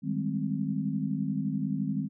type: chord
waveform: sine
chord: Ab major seventh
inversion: second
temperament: equal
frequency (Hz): 155.56 / 196 / 207.7 / 261.6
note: Eb3 / G3 / Ab3 / C4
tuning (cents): 0 / 0 / 0 / 0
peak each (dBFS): -33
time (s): 0.02-2.09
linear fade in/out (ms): 50
effects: none